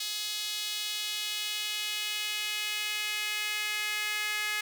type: tone with high-pass filter sweep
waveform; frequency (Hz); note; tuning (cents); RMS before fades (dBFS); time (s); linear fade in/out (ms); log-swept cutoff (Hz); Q
sawtooth; 421.5; G#4; +26; -33; 0-4.61; 5; 3800 to 2000; 2.1
effects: none